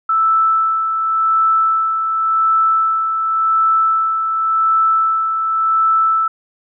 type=tone with tremolo; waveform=sine; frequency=1318.5 Hz; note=E6; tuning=in tune; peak=-10 dBFS; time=0.09-6.28 s; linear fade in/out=5 ms; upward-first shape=sine; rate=0.9 Hz; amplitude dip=45%; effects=none